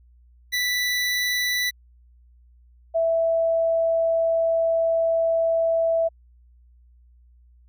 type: tone pair in turn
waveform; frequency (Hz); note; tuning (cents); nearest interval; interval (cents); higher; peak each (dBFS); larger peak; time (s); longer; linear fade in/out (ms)
25% pulse / sine; 1975.5 / 659.2; B6 / E5; 0 / 0; octave + perfect fifth; 1900; first; -18 / -18; neither; 0.52-1.71 / 2.94-6.09; second; 20
effects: added 60 Hz sine -51 dBFS peak until 7.68 s